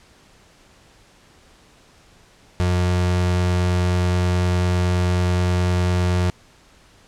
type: tone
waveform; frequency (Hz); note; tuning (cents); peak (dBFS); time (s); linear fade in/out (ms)
35% pulse; 89.6; F2; +45; -15; 2.6-6.3; 0
effects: pink hiss -52 dBFS RMS until 7.07 s + low-pass 8000 Hz 12 dB/octave